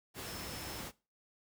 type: tone in noise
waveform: sine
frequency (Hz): 5274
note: E8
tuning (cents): 0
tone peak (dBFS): -51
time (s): 0.22-0.83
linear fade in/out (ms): 50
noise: pink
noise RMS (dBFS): -43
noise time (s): 0.14-0.92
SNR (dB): -11
effects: noise-tail reverb RT60 0.3 s tail -20 dB re dry + high-pass 60 Hz 12 dB/octave